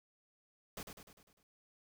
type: noise with echo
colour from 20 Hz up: pink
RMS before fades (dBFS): -45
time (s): 0.77-0.83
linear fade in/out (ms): 2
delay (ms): 100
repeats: 6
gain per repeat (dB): -5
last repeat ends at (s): 1.43
effects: none